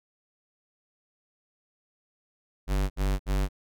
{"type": "tone bursts", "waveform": "square", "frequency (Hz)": 48.44, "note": "G1", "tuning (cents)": -20, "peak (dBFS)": -24, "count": 3, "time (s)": [2.67, 3.488], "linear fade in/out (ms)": 50, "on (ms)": 230, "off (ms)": 64, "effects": []}